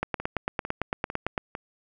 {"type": "two click trains", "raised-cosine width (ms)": 0.5, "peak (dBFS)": [-18, -11], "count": [4, 13], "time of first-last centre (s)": [[0.2, 1.551], [0.03, 1.378]], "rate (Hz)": [2.22, 8.9], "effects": []}